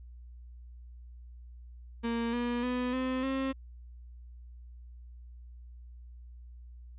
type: tone with pitch steps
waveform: 35% pulse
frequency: 232.5 / 240.7 / 249.2 / 258 / 267.1 Hz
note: A#3 / B3 / B3 / C4 / C4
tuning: -4 / -44 / +16 / -24 / +36 cents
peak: -28 dBFS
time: 2.03-3.53 s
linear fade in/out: 20 ms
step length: 300 ms
effects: added 60 Hz sine -46 dBFS peak until 6.98 s + resampled to 8000 Hz